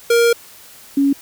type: tone pair in turn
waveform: square / sine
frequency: 468.6 / 278.6 Hz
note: A#4 / C#4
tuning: +9 / +9 cents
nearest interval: major sixth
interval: 900 cents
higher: first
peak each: -11 dBFS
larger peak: neither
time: 0.1-0.33 / 0.97-1.13 s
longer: first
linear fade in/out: 5 ms
effects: white hiss -42 dBFS RMS until 1.21 s